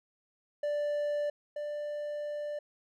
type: tone pair in turn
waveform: triangle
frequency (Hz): 587.3 / 590.7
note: D5 / D5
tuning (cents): 0 / +10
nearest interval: unison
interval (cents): 10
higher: second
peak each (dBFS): -27 / -32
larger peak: first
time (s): 0.63-1.3 / 1.56-2.59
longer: second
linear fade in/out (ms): 5
effects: none